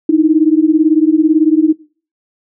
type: beating tone pair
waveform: sine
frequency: 305.3 / 323.3 Hz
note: D#4 / E4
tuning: -33 / -34 cents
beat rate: 18 Hz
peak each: -10 dBFS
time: 0.09-1.73 s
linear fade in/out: 5 ms
effects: noise-tail reverb RT60 0.4 s tail -20 dB re dry